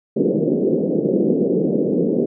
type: band-pass noise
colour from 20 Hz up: white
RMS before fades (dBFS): -18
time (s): 0.16-2.26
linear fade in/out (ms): 10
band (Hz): 160 to 490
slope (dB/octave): 48
effects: none